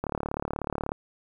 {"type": "click train", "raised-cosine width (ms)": 1, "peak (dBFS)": -15, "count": 33, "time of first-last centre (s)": [0.04, 0.919], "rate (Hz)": 36.4, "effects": ["9-bit"]}